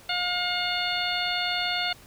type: harmonic tone with a mistuned harmonic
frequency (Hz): 714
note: F5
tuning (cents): +38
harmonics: 1 / 2 / 3 / 4 / 5 / 6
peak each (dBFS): -32 / -32 / -32 / -32 / -32 / -32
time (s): 0.09-1.93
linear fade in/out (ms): 5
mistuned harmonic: 6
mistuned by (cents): +24
effects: pink hiss -51 dBFS RMS until 2.06 s